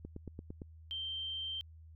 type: click train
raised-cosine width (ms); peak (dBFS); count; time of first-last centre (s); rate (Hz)
3; -31; 6; 0.05-0.618; 8.8
type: tone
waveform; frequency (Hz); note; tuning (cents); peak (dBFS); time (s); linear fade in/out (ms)
sine; 3136; G7; 0; -37; 0.91-1.61; 0
effects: added 80 Hz sine -52 dBFS peak until 1.95 s